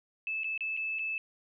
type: tone with dropouts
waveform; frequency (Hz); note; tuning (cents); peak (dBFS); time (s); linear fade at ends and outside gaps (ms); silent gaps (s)
sine; 2619; E7; -12; -31; 0.27-1.18; 1; 0.435-0.443 / 0.577-0.607 / 0.767-0.773 / 0.987-0.992
effects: none